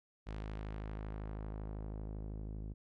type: tone with low-pass filter sweep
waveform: sawtooth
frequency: 52.7 Hz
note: G#1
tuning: 26 cents sharp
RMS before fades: -43 dBFS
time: 0.26-2.74 s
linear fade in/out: 20 ms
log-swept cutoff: 4300 to 310 Hz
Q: 0.71
effects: none

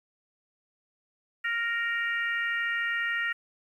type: harmonic tone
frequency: 466.2 Hz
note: A#4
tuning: in tune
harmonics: 3 / 4 / 5 / 6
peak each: -33 / -28 / -38 / -39 dBFS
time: 1.44-3.33 s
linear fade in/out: 10 ms
effects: 10-bit

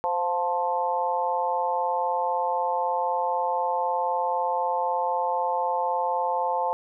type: harmonic tone with a mistuned harmonic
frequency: 176.1 Hz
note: F3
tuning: 15 cents sharp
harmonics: 3 / 4 / 5 / 6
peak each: -29 / -30 / -25 / -33 dBFS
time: 0.04-6.73 s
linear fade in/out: 0 ms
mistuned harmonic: 3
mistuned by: -27 cents
effects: none

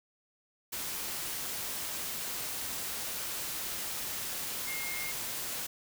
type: tone in noise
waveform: sine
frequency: 2134 Hz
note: C7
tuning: 34 cents sharp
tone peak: -38 dBFS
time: 4.67-5.12 s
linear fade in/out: 10 ms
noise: white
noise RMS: -37 dBFS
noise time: 0.72-5.67 s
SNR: -4 dB
effects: none

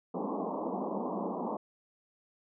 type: band-pass noise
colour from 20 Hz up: pink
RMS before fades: -35 dBFS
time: 0.14-1.57 s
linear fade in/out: 5 ms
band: 180 to 1100 Hz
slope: 96 dB/octave
effects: none

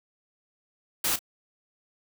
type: noise with echo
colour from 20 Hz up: white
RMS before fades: -26 dBFS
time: 1.04-1.16 s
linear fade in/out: 5 ms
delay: 32 ms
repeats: 1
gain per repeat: -15 dB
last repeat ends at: 1.192 s
effects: none

